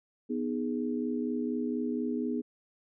sine chord, G# minor, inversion first, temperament equal, 246.9 / 311.1 / 415.3 Hz, B3 / D#4 / G#4, 0 / 0 / 0 cents, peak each -31 / -35 / -36 dBFS, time 0.29-2.42 s, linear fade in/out 20 ms, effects none

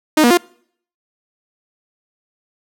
sawtooth tone with pitch steps, 308.8 / 239.9 / 351.1 Hz, D#4 / A#3 / F4, -13 / +50 / +9 cents, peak -5 dBFS, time 0.17-0.374 s, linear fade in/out 5 ms, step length 68 ms, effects noise-tail reverb RT60 0.6 s tail -26 dB re dry

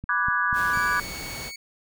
click train, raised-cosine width 5 ms, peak -22 dBFS, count 4, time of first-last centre 0.04-0.773 s, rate 4.09 Hz
sine chord, G# half-diminished seventh, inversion first, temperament equal, 987.8 / 1174.7 / 1480 / 1661.2 Hz, B5 / D6 / F#6 / G#6, 0 / 0 / 0 / 0 cents, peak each -30 / -26 / -26 / -25 dBFS, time 0.09-1 s, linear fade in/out 2 ms
pink noise, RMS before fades -37 dBFS, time 0.53-1.52 s, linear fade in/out 50 ms
20% pulse tone with pitch glide, 2300 to 2228 Hz, D7 to C#7, -37 to +8 cents, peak -31 dBFS, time 0.73-1.56 s, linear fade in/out 5 ms, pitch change -55 cents, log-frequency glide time 0.95-1.01 s
effects none

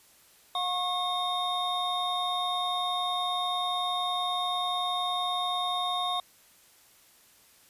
triangle tone cluster, 719 / 1090 / 3675 Hz, F#5 / C#6 / A#7, -50 / -29 / -25 cents, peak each -30 dBFS, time 0.55-6.2 s, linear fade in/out 2 ms, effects white hiss -59 dBFS RMS until 7.69 s + resampled to 32000 Hz

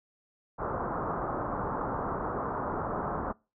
white low-pass noise, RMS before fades -33 dBFS, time 0.58-3.33 s, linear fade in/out 20 ms, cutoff 1300 Hz, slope 48 dB/octave, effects noise-tail reverb RT60 0.3 s tail -25 dB re dry

